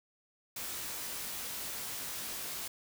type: noise with comb filter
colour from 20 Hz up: white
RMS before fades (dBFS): -40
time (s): 0.56-2.68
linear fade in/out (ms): 5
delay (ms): 19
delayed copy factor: +0.6
effects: none